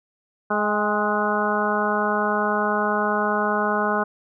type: harmonic tone with a mistuned harmonic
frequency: 210 Hz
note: G#3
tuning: 19 cents sharp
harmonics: 1 / 2 / 3 / 4 / 5 / 6 / 7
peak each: -27 / -27 / -27 / -27 / -27 / -27 / -27 dBFS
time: 0.5-4.04 s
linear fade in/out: 10 ms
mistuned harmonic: 4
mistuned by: -31 cents
effects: none